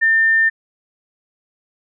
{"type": "tone", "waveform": "sine", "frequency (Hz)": 1800, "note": "A6", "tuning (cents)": 39, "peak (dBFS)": -11, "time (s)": [0.01, 0.5], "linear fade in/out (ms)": 20, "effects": []}